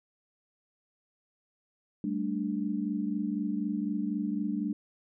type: chord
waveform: sine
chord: G suspended second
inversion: none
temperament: equal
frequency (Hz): 196 / 220 / 293.7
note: G3 / A3 / D4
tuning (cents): 0 / 0 / 0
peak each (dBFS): -33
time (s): 2.04-4.73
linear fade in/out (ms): 2
effects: none